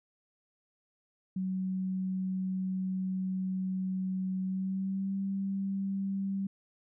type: tone with pitch glide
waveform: sine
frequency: 187.5 to 195.12 Hz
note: F#3 to G3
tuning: +23 to -8 cents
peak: -30 dBFS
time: 1.36-6.47 s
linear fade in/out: 5 ms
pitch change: +69 cents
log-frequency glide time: 4.42-5.16 s
effects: none